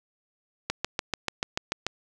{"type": "click train", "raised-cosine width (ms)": 0.2, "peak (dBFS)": -9, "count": 9, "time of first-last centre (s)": [0.7, 1.866], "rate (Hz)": 6.86, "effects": []}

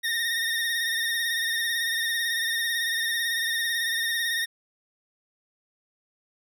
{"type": "tone with vibrato", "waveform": "25% pulse", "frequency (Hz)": 1844, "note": "A#6", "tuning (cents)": -19, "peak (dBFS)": -21, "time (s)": [0.03, 4.46], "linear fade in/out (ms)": 20, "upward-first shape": "sine", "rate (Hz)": 18, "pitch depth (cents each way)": 45, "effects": []}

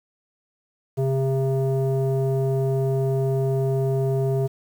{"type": "tone with low-pass filter", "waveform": "square", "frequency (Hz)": 134, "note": "C3", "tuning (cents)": 42, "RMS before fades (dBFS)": -22, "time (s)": [0.97, 4.48], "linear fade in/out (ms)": 20, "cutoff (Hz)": 530, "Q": 5.7, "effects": ["8-bit"]}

